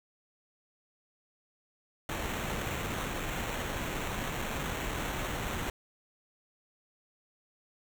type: noise with sample-and-hold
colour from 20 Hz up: pink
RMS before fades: -35 dBFS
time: 2.09-5.7 s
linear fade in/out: 2 ms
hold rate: 4900 Hz
effects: none